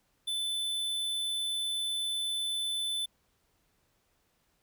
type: tone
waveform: square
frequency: 3512 Hz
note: A7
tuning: 4 cents flat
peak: -31 dBFS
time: 0.27-3.06 s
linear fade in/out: 10 ms
effects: pink hiss -73 dBFS RMS until 4.62 s

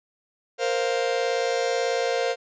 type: chord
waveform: 45% pulse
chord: Bb suspended second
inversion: none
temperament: just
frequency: 466.2 / 524.4 / 699.2 Hz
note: Bb4 / C5 / F5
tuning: 0 / +4 / +2 cents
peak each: -26 / -26 / -29 dBFS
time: 0.58-2.36 s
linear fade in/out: 50 ms
effects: resampled to 16000 Hz

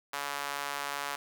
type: tone with high-pass filter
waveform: sawtooth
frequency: 142.4 Hz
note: C#3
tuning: 47 cents sharp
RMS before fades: -36 dBFS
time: 0.13-1.16 s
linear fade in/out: 5 ms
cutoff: 1000 Hz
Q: 1.3
effects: none

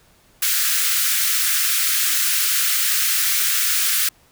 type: high-pass noise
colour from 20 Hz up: white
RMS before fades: -19 dBFS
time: 0.42-4.09 s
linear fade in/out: 5 ms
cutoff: 1300 Hz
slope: 48 dB/octave
effects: pink hiss -55 dBFS RMS until 4.31 s

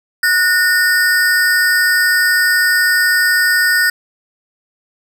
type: ring-modulated tone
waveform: square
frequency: 1644 Hz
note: G#6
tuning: 18 cents flat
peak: -8 dBFS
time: 0.23-3.9 s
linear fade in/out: 5 ms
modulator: 180 Hz
effects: none

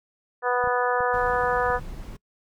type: harmonic tone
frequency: 246.7 Hz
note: B3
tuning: 2 cents flat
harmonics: 2 / 3 / 4 / 5 / 6 / 7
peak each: -25 / -27 / -28 / -29 / -30 / -30 dBFS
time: 0.42-1.8 s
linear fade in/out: 50 ms
type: clicks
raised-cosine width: 5 ms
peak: -28 dBFS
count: 8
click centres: 0.641 / 0.674 / 1.006 / 1.299 / 1.437 / 1.603 / 1.702 / 1.797 s
type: noise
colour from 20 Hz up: brown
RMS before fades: -37 dBFS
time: 1.13-2.17 s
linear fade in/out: 10 ms
effects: noise-tail reverb RT60 0.1 s tail -24 dB re dry

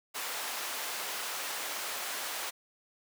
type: high-pass noise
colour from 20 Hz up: pink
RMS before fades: -37 dBFS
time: 0.14-2.51 s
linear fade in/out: 20 ms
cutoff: 770 Hz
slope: 12 dB/octave
effects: none

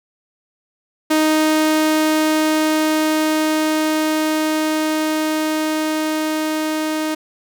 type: tone with level ramp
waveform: sawtooth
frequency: 311.1 Hz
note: D#4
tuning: in tune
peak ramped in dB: -9 to -15 dBFS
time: 1.1-7.15 s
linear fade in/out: 10 ms
effects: none

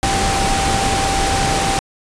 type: tone in noise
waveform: sine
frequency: 784 Hz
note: G5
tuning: in tune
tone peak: -19 dBFS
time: 0.03-1.79 s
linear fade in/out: 0 ms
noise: pink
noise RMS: -18 dBFS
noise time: 0.03-1.79 s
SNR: -4 dB
effects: resampled to 22050 Hz

